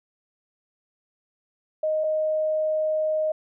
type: tone pair in turn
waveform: sine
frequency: 622 / 622 Hz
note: D#5 / D#5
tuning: -1 / -1 cents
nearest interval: unison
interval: 0 cents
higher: neither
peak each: -21 dBFS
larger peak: neither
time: 1.83-2.04 / 2.04-3.32 s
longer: second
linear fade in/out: 5 ms
effects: none